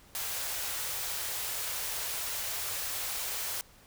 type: band-stop noise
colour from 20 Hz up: white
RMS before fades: -35 dBFS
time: 0.15-3.61 s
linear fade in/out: 0 ms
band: 110 to 440 Hz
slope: 24 dB/octave
effects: pink hiss -58 dBFS RMS until 3.86 s